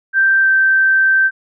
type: tone with pitch glide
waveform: sine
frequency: 1568 to 1557.2 Hz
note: G6 to G6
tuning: 0 to -12 cents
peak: -9 dBFS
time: 0.13-1.31 s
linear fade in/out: 50 ms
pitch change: -12 cents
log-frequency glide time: 0.42-0.47 s
effects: none